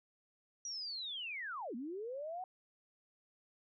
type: linear two-way sweep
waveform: sine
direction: down then up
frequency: 5830 to 219.4 to 758 Hz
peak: -40 dBFS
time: 0.65-2.44 s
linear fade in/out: 2 ms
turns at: 1.75 s
effects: none